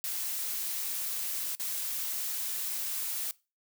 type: noise with dropouts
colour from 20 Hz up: blue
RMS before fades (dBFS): -34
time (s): 0.04-3.31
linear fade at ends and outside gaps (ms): 0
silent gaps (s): 1.551-1.598
effects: noise-tail reverb RT60 0.3 s tail -22 dB re dry